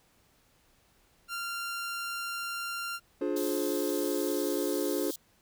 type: tone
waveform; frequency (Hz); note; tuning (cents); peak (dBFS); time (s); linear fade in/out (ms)
sawtooth; 1386; F6; -14; -30; 1.28-3; 50
type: chord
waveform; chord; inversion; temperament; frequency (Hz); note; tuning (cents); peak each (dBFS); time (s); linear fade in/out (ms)
triangle; D half-diminished seventh; none; just; 293.7 / 352.4 / 422.9 / 528.6; D4 / F4 / Ab4 / C5; 0 / +16 / +31 / +18; -31 / -31 / -32 / -34; 3.21-5.11; 5
type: high-pass noise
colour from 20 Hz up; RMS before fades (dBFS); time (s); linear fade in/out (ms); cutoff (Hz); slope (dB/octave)
white; -40; 3.36-5.16; 5; 3100; 96
effects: pink hiss -66 dBFS RMS until 5.41 s